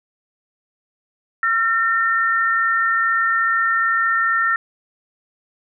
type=tone pair together; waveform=sine; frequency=1361.2 / 1817 Hz; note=F6 / A#6; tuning=-45 / -45 cents; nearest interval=perfect fourth; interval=500 cents; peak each=-18 dBFS; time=1.43-4.56 s; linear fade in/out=2 ms; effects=none